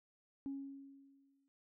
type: tone with exponential decay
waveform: sine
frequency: 275.2 Hz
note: C#4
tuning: 12 cents flat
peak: -37 dBFS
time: 0.46-1.48 s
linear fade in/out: 0 ms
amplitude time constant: 220 ms
effects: tanh soft clip ceiling -35 dBFS